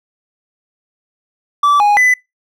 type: tone with pitch steps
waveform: triangle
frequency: 1159 / 826 / 2001 Hz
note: D6 / G#5 / B6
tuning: -23 / -10 / +22 cents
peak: -6 dBFS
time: 1.63-2.14 s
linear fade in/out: 5 ms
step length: 170 ms
effects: noise-tail reverb RT60 0.2 s tail -25 dB re dry